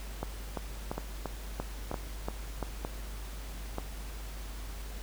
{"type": "two click trains", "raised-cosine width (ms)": 1, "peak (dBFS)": [-20, -19], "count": [4, 8], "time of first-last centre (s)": [[0.98, 3.784], [0.23, 2.627]], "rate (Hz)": [1.07, 2.92], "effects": ["added 50 Hz sine -39 dBFS peak until 5.02 s", "pink hiss -48 dBFS RMS until 5.02 s"]}